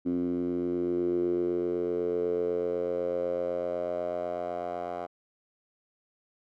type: tone with band-pass filter sweep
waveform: 10% pulse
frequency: 88 Hz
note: F2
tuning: 14 cents sharp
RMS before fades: -30 dBFS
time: 0.05-5.07 s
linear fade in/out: 20 ms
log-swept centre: 280 to 760 Hz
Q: 6
effects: none

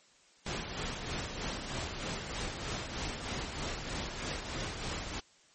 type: noise with tremolo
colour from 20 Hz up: pink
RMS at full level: -36 dBFS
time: 0.46-5.2 s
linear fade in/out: 5 ms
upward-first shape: sine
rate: 3.2 Hz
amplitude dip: 45%
effects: white hiss -63 dBFS RMS until 5.54 s + MP3 32 kbps

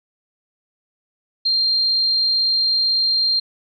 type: tone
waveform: sine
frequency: 4186 Hz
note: C8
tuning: in tune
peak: -15 dBFS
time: 1.45-3.4 s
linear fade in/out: 10 ms
effects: none

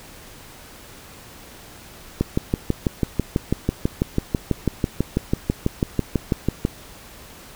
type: click train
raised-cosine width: 3 ms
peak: -5 dBFS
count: 28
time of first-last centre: 2.21-6.651 s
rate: 6.08 Hz
effects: pink hiss -43 dBFS RMS until 7.55 s

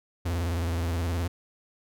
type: tone with vibrato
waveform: 45% pulse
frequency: 85 Hz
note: F2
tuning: 46 cents flat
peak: -26 dBFS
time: 0.25-1.28 s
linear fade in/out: 10 ms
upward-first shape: square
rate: 19 Hz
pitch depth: 86 cents each way
effects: none

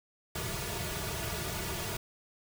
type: noise with comb filter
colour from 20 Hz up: pink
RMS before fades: -36 dBFS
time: 0.35-1.97 s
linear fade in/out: 5 ms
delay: 3.8 ms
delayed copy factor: -1
effects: none

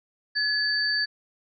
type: tone pair together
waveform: sine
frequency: 1700 / 4575 Hz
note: G#6 / D8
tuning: +40 / -46 cents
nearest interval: octave + perfect fourth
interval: 1714 cents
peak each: -25 dBFS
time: 0.35-1.06 s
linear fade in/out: 20 ms
effects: none

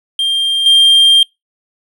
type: tone with level steps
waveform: triangle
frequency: 3190 Hz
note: G7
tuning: 30 cents sharp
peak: -10 / -3 dBFS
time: 0.19-1.23 s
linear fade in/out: 2 ms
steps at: 0.66 s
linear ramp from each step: 2 ms
effects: noise-tail reverb RT60 0.2 s tail -25 dB re dry

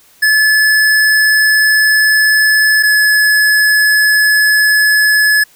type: tone pair in turn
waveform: square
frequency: 1723 / 1709.1 Hz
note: A6 / G#6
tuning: -37 / +49 cents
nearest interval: unison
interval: 14 cents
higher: first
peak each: -8 dBFS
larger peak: neither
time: 0.22-2.83 / 2.83-5.44 s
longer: neither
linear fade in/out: 10 ms
effects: white hiss -47 dBFS RMS until 5.55 s

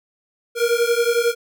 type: beating tone pair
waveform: square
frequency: 466.2 / 477.2 Hz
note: A#4 / A#4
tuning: 0 / +41 cents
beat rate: 11 Hz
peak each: -20 / -20 dBFS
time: 0.55-1.35 s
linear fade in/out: 50 ms
effects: none

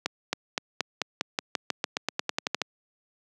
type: accelerating click train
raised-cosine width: 0.2 ms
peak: -8 dBFS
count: 18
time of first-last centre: 0.06-2.617 s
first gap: 270 ms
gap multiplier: 0.92
effects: high-pass 200 Hz 12 dB/octave

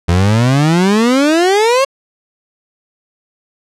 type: exponential sweep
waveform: 30% pulse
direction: up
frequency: 83.1 to 557 Hz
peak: -6 dBFS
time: 0.08-1.85 s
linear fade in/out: 10 ms
effects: low-pass 8000 Hz 12 dB/octave

